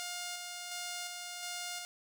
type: tone with tremolo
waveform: 5% pulse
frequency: 709 Hz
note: F5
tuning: 26 cents sharp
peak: -27 dBFS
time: 0-1.85 s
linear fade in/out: 0 ms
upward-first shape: square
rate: 1.4 Hz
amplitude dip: 30%
effects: none